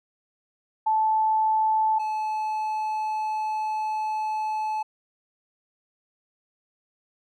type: tone pair in turn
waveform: sine / triangle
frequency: 873 / 863.5 Hz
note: A5 / A5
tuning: -14 / -33 cents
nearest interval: unison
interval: 19 cents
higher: first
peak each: -19 / -23 dBFS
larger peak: first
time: 0.86-1.99 / 1.99-4.83 s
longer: second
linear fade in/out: 10 ms
effects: none